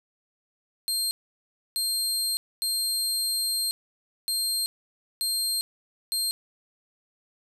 25% pulse tone bursts at uneven times, 4200 Hz, C8, 6 cents sharp, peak -20 dBFS, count 6, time 0.88-1.11 / 1.76-2.37 / 2.62-3.71 / 4.28-4.66 / 5.21-5.61 / 6.12-6.31 s, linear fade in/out 0 ms, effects none

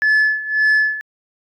sine tone with tremolo, 1726 Hz, A6, 34 cents flat, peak -8 dBFS, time 0.02-1.01 s, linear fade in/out 0 ms, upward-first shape sine, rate 1.8 Hz, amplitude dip 85%, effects tanh soft clip ceiling -10 dBFS

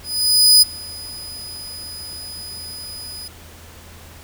sawtooth tone with ADSR envelope, 4978 Hz, D#8, in tune, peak -4 dBFS, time 0.03-3.28 s, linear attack 590 ms, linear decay 17 ms, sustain -24 dB, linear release 4 ms, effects added 82 Hz sine -43 dBFS peak until 4.23 s + pink hiss -43 dBFS RMS until 4.23 s

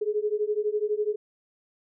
sine beating tone pair, 415.3 / 427.3 Hz, G#4 / G#4, 0 / +49 cents, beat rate 12 Hz, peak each -27 dBFS, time 0.01-1.16 s, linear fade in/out 10 ms, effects none

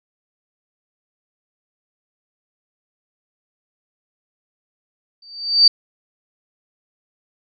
sine tone with exponential growth, 4622 Hz, D8, 28 cents flat, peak -4 dBFS, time 5.22-5.68 s, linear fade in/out 5 ms, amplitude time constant 98 ms, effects none

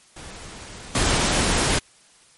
pink noise with level steps, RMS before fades -39 / -20 dBFS, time 0.16-1.79 s, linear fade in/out 5 ms, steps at 0.95 s, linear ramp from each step 2 ms, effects white hiss -54 dBFS RMS until 2.37 s + MP3 48 kbps

